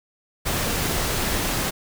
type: noise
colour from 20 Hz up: pink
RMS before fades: -24 dBFS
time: 0.45-1.71 s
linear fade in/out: 20 ms
effects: none